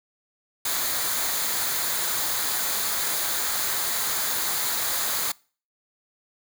white noise with comb filter, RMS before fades -26 dBFS, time 0.65-5.32 s, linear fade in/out 5 ms, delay 0.36 ms, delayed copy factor -0.5, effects noise-tail reverb RT60 0.4 s tail -24 dB re dry

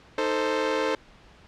sawtooth chord, A diminished, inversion second, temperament equal with one note detuned, 311.1 / 442.8 / 523.3 Hz, Eb4 / A4 / C5, 0 / +11 / 0 cents, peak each -27 / -23 / -23 dBFS, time 0.18-0.95 s, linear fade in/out 2 ms, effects pink hiss -53 dBFS RMS until 1.47 s + low-pass 4000 Hz 12 dB/octave

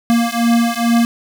square beating tone pair, 232.6 / 234.9 Hz, A#3 / A#3, -4 / +13 cents, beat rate 2.3 Hz, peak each -16 dBFS, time 0.1-1.05 s, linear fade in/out 0 ms, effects none

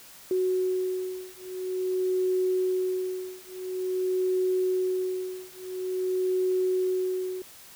sine beating tone pair, 370 / 370.48 Hz, F#4 / F#4, 0 / +2 cents, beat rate 0.48 Hz, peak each -28 dBFS, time 0.31-7.42 s, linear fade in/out 2 ms, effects white hiss -49 dBFS RMS until 7.75 s

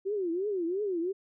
sine tone with vibrato, 373.6 Hz, F#4, 17 cents sharp, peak -28 dBFS, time 0.05-1.13 s, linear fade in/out 20 ms, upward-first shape triangle, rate 2.9 Hz, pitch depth 250 cents each way, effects none

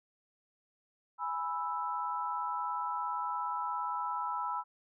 sine chord, E major, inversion first, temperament equal, 830.6 / 987.8 / 1318.5 Hz, G#5 / B5 / E6, 0 / 0 / 0 cents, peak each -40 / -35 / -37 dBFS, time 1.18-4.64 s, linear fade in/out 50 ms, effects none

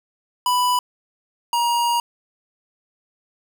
square tone pair in turn, 990 / 947.7 Hz, B5 / A#5, +4 / +28 cents, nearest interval minor second, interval 76 cents, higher first, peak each -17 / -18 dBFS, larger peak first, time 0.46-0.79 / 1.53-2 s, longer second, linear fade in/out 2 ms, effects none

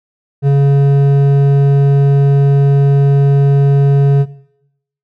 sine tone with hard clipping, 140 Hz, C#3, 18 cents sharp, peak -8 dBFS, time 0.42-4.26 s, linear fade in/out 50 ms, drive 8 dB, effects noise-tail reverb RT60 0.8 s tail -18 dB re dry

